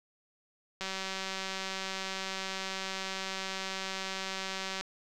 click train, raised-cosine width 0.2 ms, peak -19 dBFS, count 765, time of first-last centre 0.81-4.81 s, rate 191 Hz, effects none

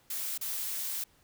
blue noise with dropouts, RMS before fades -35 dBFS, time 0.1-1.04 s, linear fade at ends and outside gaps 5 ms, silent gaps 0.378-0.411 s, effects pink hiss -65 dBFS RMS until 1.23 s

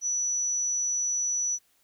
sine tone, 5920 Hz, F#8, in tune, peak -25 dBFS, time 0.01-1.59 s, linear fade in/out 50 ms, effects white hiss -67 dBFS RMS until 1.83 s

